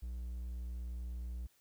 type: tone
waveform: triangle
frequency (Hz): 60.3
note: B1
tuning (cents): -41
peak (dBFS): -37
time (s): 0.02-1.47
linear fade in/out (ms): 10
effects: white hiss -71 dBFS RMS until 1.6 s